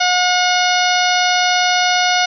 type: harmonic tone with a mistuned harmonic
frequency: 723 Hz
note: F#5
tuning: 40 cents flat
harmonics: 1 / 2 / 3 / 4 / 5 / 6 / 7 / 8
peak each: -16 / -19 / -21 / -22 / -23 / -24 / -24 / -25 dBFS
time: 0-2.26 s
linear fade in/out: 10 ms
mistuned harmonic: 8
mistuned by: +24 cents
effects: none